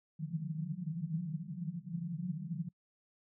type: band-pass noise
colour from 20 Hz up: white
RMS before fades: -39 dBFS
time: 0.19-2.69 s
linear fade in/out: 10 ms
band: 150 to 180 Hz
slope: 96 dB/octave
effects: noise-tail reverb RT60 0.1 s tail -26 dB re dry